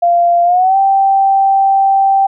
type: tone with pitch glide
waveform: sine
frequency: 692 to 781.2 Hz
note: F5 to G5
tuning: -16 to -6 cents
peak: -7 dBFS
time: 0.02-2.27 s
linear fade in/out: 10 ms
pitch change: +210 cents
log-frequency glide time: 0.44-0.77 s
effects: none